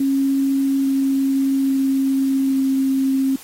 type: tone with pitch steps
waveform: sine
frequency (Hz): 272.6 / 271 / 269.5 / 267.9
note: C#4 / C#4 / C#4 / C4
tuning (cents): -29 / -39 / -49 / +41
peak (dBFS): -15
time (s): 0-3.36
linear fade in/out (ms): 5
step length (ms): 840
effects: white hiss -41 dBFS RMS until 3.43 s + AAC 48 kbps